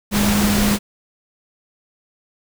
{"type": "tone in noise", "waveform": "sine", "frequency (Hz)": 205.3, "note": "G#3", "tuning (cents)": -20, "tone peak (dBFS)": -16, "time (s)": [0.11, 0.79], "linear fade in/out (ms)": 50, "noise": "pink", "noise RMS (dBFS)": -20, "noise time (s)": [0.11, 0.79], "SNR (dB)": 1, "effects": []}